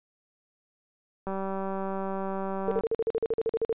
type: click train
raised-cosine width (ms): 1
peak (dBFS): -20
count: 298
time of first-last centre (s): 1.27-2.809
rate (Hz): 193
type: tone bursts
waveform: sine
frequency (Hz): 451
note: A4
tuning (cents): +43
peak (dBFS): -23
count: 14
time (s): 2.68-3.727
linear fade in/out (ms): 0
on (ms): 33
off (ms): 45
effects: resampled to 8000 Hz